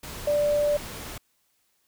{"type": "tone in noise", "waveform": "sine", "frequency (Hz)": 587.3, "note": "D5", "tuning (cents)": 0, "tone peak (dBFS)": -20, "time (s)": [0.27, 0.77], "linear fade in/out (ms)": 5, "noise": "pink", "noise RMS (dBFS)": -38, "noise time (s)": [0.03, 1.18], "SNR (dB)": 15, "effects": ["white hiss -70 dBFS RMS until 1.87 s"]}